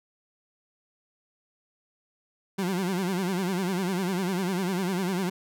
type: tone with vibrato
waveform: 30% pulse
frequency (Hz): 185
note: F#3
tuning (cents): 0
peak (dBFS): -23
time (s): 2.58-5.3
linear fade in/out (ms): 10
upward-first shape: sine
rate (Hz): 10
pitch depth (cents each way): 120
effects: none